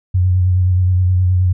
sine tone with vibrato, 91.3 Hz, F#2, 23 cents flat, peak -10 dBFS, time 0.14-1.53 s, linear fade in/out 10 ms, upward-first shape sine, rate 9.5 Hz, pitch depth 33 cents each way, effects none

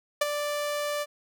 sawtooth tone with ADSR envelope, 587.3 Hz, D5, in tune, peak -15 dBFS, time 0.21-1.06 s, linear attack 7 ms, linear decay 23 ms, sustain -9 dB, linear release 41 ms, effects none

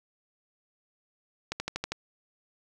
click train, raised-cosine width 0.2 ms, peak -14 dBFS, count 6, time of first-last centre 1.52-1.92 s, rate 12.5 Hz, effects none

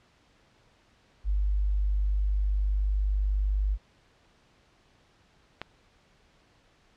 sine tone, 49.92 Hz, G1, 32 cents sharp, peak -23 dBFS, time 1.24-3.78 s, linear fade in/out 50 ms
click, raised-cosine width 0.3 ms, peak -18 dBFS, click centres 5.616 s
effects pink hiss -63 dBFS RMS until 6.96 s + low-pass 5000 Hz 12 dB/octave

